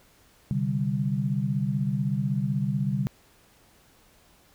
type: chord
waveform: sine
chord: C suspended second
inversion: none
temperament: equal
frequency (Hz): 130.81 / 146.83 / 196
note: C3 / D3 / G3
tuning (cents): 0 / 0 / 0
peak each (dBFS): -28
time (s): 0.51-3.07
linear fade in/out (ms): 0
effects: pink hiss -59 dBFS RMS until 4.54 s